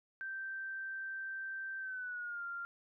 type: tone with pitch glide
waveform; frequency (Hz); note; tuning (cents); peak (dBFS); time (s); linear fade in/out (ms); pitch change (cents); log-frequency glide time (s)
sine; 1562 to 1391.6; G6 to F6; -7 to -7; -39; 0.21-2.65; 0; -200; 1.79-2.44
effects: none